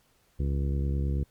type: harmonic tone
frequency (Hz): 69.3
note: C#2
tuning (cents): 0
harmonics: 1 / 2 / 3 / 4 / 5 / 6 / 7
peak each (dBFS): -26 / -31 / -38 / -42 / -41 / -47 / -46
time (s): 0.39-1.24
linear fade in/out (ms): 10
effects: pink hiss -66 dBFS RMS until 1.3 s + MP3 96 kbps